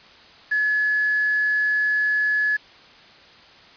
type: tone with quantisation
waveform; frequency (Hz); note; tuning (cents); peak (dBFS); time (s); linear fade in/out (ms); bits
sine; 1705; G#6; +45; -18; 0.51-2.57; 10; 6
effects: white hiss -48 dBFS RMS until 3.76 s + resampled to 11025 Hz